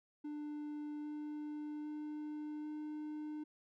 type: tone with pitch steps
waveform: triangle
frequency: 297.3 / 299.2 / 301.1 / 303 Hz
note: D4 / D4 / D4 / D#4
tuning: +21 / +32 / +43 / -46 cents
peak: -39 dBFS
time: 0.24-3.44 s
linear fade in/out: 10 ms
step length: 800 ms
effects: none